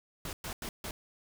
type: noise bursts at uneven times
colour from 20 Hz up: pink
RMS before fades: -39 dBFS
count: 4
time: 0.25-0.33 / 0.44-0.53 / 0.62-0.69 / 0.84-0.91 s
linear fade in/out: 2 ms
effects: none